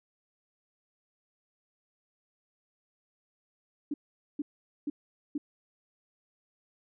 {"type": "tone bursts", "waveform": "sine", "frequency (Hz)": 292.1, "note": "D4", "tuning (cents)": -9, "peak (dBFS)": -29, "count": 4, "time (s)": [3.91, 5.38], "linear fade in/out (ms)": 5, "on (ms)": 30, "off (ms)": 450, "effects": []}